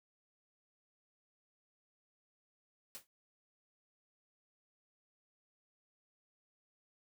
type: noise with exponential decay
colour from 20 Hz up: white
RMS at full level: -43 dBFS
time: 2.95-3.07 s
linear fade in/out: 0 ms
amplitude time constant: 24 ms
effects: none